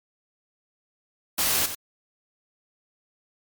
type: noise with echo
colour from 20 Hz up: white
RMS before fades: -23 dBFS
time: 1.38-1.66 s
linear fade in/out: 5 ms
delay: 90 ms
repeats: 1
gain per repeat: -10 dB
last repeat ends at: 1.75 s
effects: MP3 96 kbps